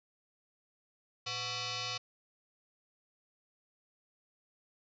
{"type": "tone with frequency modulation", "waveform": "sine", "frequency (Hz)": 732, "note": "F#5", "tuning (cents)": -19, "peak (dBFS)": -35, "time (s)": [1.26, 1.98], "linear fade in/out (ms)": 10, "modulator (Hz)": 617, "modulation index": 7.8, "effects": []}